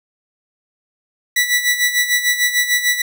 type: tone with tremolo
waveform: sawtooth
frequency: 1961 Hz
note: B6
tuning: 13 cents flat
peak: -8 dBFS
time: 1.36-3.02 s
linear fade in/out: 5 ms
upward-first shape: sine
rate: 6.7 Hz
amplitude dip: 70%
effects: none